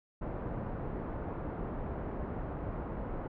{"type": "low-pass noise", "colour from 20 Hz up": "pink", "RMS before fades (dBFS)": -38, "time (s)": [0.21, 3.28], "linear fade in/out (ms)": 10, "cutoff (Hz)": 930, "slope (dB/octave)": 12, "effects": ["low-pass 2000 Hz 12 dB/octave"]}